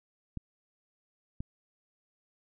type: clicks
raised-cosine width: 5 ms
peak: -24 dBFS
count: 2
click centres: 0.373 / 1.405 s
effects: none